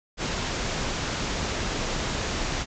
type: low-pass noise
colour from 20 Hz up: pink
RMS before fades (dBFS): -29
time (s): 0.17-2.66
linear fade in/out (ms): 50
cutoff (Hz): 7400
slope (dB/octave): 96
effects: none